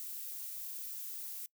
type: noise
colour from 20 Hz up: violet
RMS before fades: -43 dBFS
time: 0-1.46 s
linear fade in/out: 0 ms
effects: noise-tail reverb RT60 0.1 s tail -23 dB re dry